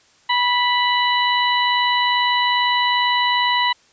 harmonic tone with a mistuned harmonic, 987.8 Hz, B5, in tune, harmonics 1 / 2 / 3 / 4, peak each -18 / -21 / -23 / -24 dBFS, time 0.29-3.73 s, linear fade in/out 10 ms, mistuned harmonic 1, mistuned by -18 cents, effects white hiss -55 dBFS RMS until 3.92 s + resampled to 16000 Hz

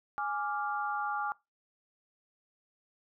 sine chord, D diminished, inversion second, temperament equal, 830.6 / 1174.7 / 1396.9 Hz, Ab5 / D6 / F6, 0 / 0 / 0 cents, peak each -34 / -36 / -37 dBFS, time 0.18-1.32 s, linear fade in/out 0 ms, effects noise-tail reverb RT60 0.2 s tail -20 dB re dry

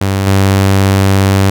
sawtooth tone with level steps, 97.3 Hz, G2, 12 cents flat, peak -7 / -3 dBFS, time 0.01-1.5 s, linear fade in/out 5 ms, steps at 0.27 s, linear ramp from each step 2 ms, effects none

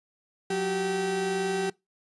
35% pulse tone pair together, 182.73 / 387.2 Hz, F#3 / G4, -21 / -21 cents, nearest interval octave + minor second, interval 1300 cents, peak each -31 / -25 dBFS, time 0.5-1.7 s, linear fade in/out 5 ms, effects noise-tail reverb RT60 0.2 s tail -23 dB re dry + resampled to 24000 Hz

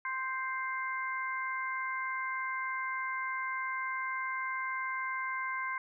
harmonic tone, 523.3 Hz, C5, in tune, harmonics 2 / 3 / 4, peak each -36 / -38 / -38 dBFS, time 0.05-5.78 s, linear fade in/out 2 ms, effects none

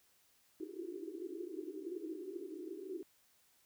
pink band-pass noise, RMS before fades -45 dBFS, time 0.6-3.03 s, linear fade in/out 0 ms, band 310 to 400 Hz, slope 96 dB/octave, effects white hiss -71 dBFS RMS until 3.65 s

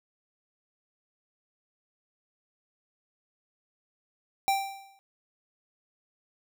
square tone with exponential decay, 784 Hz, G5, in tune, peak -21 dBFS, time 4.48-4.99 s, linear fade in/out 0 ms, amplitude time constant 110 ms, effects none

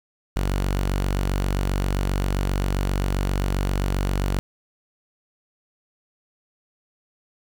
sawtooth tone, 47.55 Hz, F#1, 48 cents sharp, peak -17 dBFS, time 0.36-4.39 s, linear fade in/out 0 ms, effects 8-bit

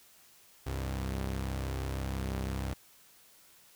sawtooth tone pair together, 66 / 98.56 Hz, C2 / G2, +16 / +10 cents, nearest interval perfect fifth, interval 694 cents, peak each -30 / -35 dBFS, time 0.66-2.74 s, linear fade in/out 10 ms, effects white hiss -60 dBFS RMS until 3.75 s

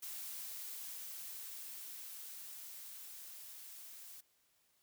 blue noise with level ramp, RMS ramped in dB -45 to -53 dBFS, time 0.02-4.21 s, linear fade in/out 10 ms, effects white hiss -75 dBFS RMS until 4.82 s

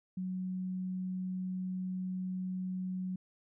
sine tone, 185 Hz, F#3, in tune, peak -34 dBFS, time 0.17-3.16 s, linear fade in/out 5 ms, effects none

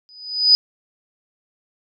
sine tone with exponential growth, 4978 Hz, D#8, in tune, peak -6 dBFS, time 0.09-0.55 s, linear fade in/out 0 ms, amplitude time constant 100 ms, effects none

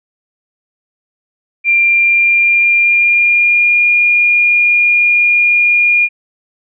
sine tone with pitch glide, 2380 to 2422 Hz, D7 to D#7, +22 to -47 cents, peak -7 dBFS, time 1.64-6.09 s, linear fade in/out 50 ms, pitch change +31 cents, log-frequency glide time 1.78-3.88 s, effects none

